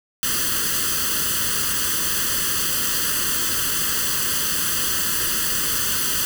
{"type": "noise with comb filter", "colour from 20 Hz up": "white", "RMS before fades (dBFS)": -22, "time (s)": [0.23, 6.25], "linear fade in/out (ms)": 0, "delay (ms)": 0.65, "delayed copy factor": 0.9, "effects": []}